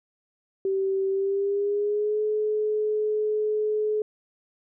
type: tone with pitch glide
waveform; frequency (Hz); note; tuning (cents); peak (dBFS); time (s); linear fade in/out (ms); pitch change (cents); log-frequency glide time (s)
sine; 386.6 to 426.5; G4 to G#4; -24 to +46; -22; 0.65-4.02; 2; +170; 1.09-2.21
effects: none